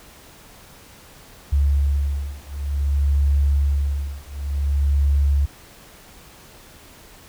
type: beating tone pair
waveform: sine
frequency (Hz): 70.4 / 70.95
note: C#2 / C#2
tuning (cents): +27 / +41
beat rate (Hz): 0.55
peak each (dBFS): -20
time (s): 1.52-5.46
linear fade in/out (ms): 10
effects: pink hiss -46 dBFS RMS until 7.28 s